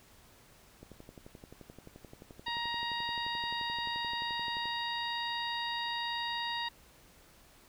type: click train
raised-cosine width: 2 ms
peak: -35 dBFS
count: 45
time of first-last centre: 0.83-4.656 s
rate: 11.5 Hz
type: harmonic tone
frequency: 941 Hz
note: A#5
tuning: 16 cents sharp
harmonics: 1 / 2 / 3 / 4 / 5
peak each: -37 / -39 / -43 / -39 / -45 dBFS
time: 2.46-6.69 s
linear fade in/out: 10 ms
effects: pink hiss -60 dBFS RMS until 7.68 s